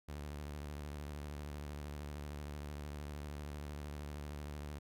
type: tone with vibrato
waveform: sawtooth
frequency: 73.42 Hz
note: D2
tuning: in tune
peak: -39 dBFS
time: 0.08-4.79 s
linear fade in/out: 10 ms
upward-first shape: square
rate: 13 Hz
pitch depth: 51 cents each way
effects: none